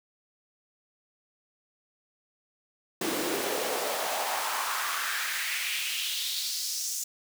pink noise with high-pass filter sweep, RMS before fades -31 dBFS, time 3.01-7.04 s, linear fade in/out 5 ms, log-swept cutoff 280 to 6700 Hz, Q 2.7, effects none

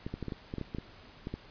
clicks, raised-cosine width 3 ms, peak -23 dBFS, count 12, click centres 0.065 / 0.14 / 0.227 / 0.283 / 0.322 / 0.539 / 0.583 / 0.613 / 0.748 / 0.785 / 1.271 / 1.34 s, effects pink hiss -54 dBFS RMS until 1.5 s + resampled to 11025 Hz

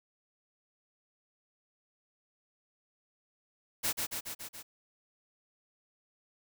white noise with echo, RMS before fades -31 dBFS, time 3.83-3.93 s, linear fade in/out 20 ms, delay 140 ms, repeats 5, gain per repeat -3 dB, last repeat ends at 4.63 s, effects none

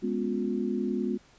sine chord, C# dominant seventh, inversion second, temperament equal with one note detuned, 207.7 / 246.9 / 277.2 / 358 Hz, G#3 / B3 / C#4 / E#4, 0 / 0 / 0 / +43 cents, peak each -31 / -31 / -36 / -32 dBFS, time 0.02-1.18 s, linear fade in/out 20 ms, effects pink hiss -59 dBFS RMS until 1.38 s + resampled to 16000 Hz

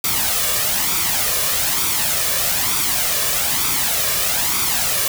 white noise with flanger, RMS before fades -19 dBFS, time 0.04-5.08 s, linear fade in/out 2 ms, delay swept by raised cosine 0.85 to 1.76 ms, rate 1.1 Hz, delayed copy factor +0.55, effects none

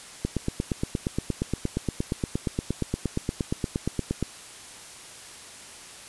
click train, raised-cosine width 3 ms, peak -12 dBFS, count 35, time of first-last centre 0.25-4.227 s, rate 8.55 Hz, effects white hiss -44 dBFS RMS until 6.08 s + resampled to 24000 Hz

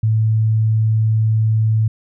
sine tone, 110 Hz, A2, in tune, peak -12 dBFS, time 0.03-1.88 s, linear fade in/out 5 ms, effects none

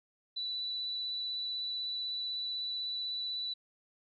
sine tone with vibrato, 3964 Hz, B7, 6 cents sharp, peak -34 dBFS, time 0.36-3.54 s, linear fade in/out 10 ms, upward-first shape square, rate 16 Hz, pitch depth 9 cents each way, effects none

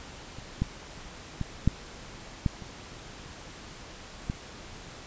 clicks, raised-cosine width 5 ms, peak -30 / -13 / -17 / -8 / -12 / -30 / -17 dBFS, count 7, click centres 0.386 / 0.62 / 1.413 / 1.676 / 2.462 / 2.622 / 4.299 s, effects pink hiss -45 dBFS RMS until 5.06 s + resampled to 16000 Hz

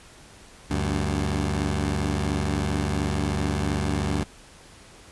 15% pulse tone pair together, 72.94 / 95.8 Hz, D2 / G2, -11 / -39 cents, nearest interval perfect fourth, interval 472 cents, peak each -19 / -21 dBFS, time 0.7-4.24 s, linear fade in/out 10 ms, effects pink hiss -49 dBFS RMS until 5.11 s + resampled to 24000 Hz

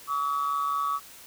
sine tone pair together, 1137 / 1281.4 Hz, C#6 / E6, +44 / -49 cents, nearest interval major second, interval 207 cents, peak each -25 / -29 dBFS, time 0.07-1 s, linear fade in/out 50 ms, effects tanh soft clip ceiling -20 dBFS + white hiss -48 dBFS RMS until 1.26 s

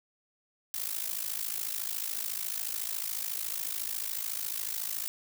blue noise with amplitude modulation, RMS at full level -31 dBFS, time 0.74-5.08 s, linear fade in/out 0 ms, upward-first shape sine, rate 54 Hz, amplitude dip 85%, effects none

